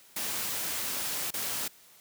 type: noise with dropouts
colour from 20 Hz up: white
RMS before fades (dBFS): -33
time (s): 0.16-1.68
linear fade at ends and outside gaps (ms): 5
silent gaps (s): 1.307-1.338
effects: white hiss -57 dBFS RMS until 2 s + high-pass 80 Hz 12 dB/octave